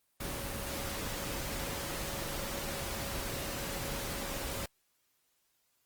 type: tone in noise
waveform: sine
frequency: 554.4 Hz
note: C#5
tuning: in tune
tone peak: -46 dBFS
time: 0.2-4.66 s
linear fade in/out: 5 ms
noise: pink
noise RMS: -38 dBFS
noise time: 0.2-4.66 s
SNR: -11 dB
effects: white hiss -75 dBFS RMS until 5.85 s + Opus 24 kbps